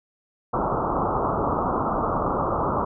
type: low-pass noise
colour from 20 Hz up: white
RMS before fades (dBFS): -24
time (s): 0.53-2.85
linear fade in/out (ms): 10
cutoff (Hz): 1300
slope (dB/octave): 96
effects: none